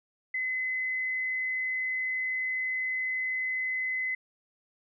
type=tone; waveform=sine; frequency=2033 Hz; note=B6; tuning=50 cents sharp; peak=-28 dBFS; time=0.34-4.15 s; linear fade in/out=5 ms; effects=none